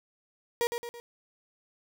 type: tone with echo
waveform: 35% pulse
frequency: 473.8 Hz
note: A#4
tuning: 28 cents sharp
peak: -23 dBFS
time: 0.61-0.67 s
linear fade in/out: 0 ms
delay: 110 ms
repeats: 3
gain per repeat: -6 dB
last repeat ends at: 1 s
effects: none